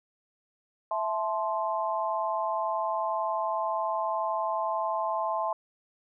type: chord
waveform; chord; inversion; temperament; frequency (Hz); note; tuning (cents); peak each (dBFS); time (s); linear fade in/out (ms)
sine; A minor; second; equal with one note detuned; 659.3 / 868.4 / 1046.5; E5 / A5 / C6; 0 / -23 / 0; -31; 0.91-5.53; 2
effects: none